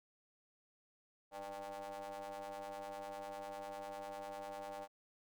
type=ring-modulated tone; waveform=35% pulse; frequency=100 Hz; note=G2; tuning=35 cents sharp; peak=-40 dBFS; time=1.31-4.88 s; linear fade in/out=50 ms; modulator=695 Hz; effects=none